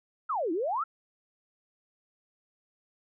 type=exponential two-way sweep; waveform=sine; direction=down then up; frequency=1396.9 to 308 to 1396.9 Hz; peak=-27 dBFS; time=0.29-0.84 s; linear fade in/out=10 ms; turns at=0.52 s; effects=none